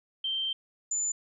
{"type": "tone pair in turn", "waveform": "sine", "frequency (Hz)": [3136, 7040], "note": ["G7", "A8"], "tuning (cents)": [0, 0], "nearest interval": "octave + major second", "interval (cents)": 1400, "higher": "second", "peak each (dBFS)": [-28, -27], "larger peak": "second", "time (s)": [[0.24, 0.53], [0.91, 1.12]], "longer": "first", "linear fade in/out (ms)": 5, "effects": []}